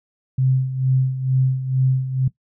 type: tone with tremolo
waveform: sine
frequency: 130.81 Hz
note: C3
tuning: in tune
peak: -13 dBFS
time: 0.38-2.28 s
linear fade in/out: 5 ms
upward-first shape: sine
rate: 2.2 Hz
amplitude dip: 70%
effects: noise-tail reverb RT60 0.1 s tail -17 dB re dry